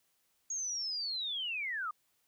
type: linear sweep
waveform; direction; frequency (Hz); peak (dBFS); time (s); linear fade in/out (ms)
sine; down; 6645 to 1174.7; -34; 0.5-1.91; 5
effects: white hiss -75 dBFS RMS until 2.27 s